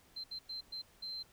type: tone bursts at uneven times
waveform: sine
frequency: 4115 Hz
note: C8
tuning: 30 cents flat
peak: -39 dBFS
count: 5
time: 0.16-0.24 / 0.31-0.39 / 0.49-0.61 / 0.72-0.82 / 1.02-1.23 s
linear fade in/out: 10 ms
effects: tanh soft clip ceiling -35 dBFS + pink hiss -65 dBFS RMS until 1.32 s